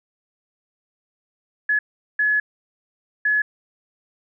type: tone bursts at uneven times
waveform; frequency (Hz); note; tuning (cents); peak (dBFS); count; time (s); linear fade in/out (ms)
sine; 1700; G#6; +40; -16; 3; 1.69-1.79 / 2.19-2.4 / 3.25-3.42; 5
effects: none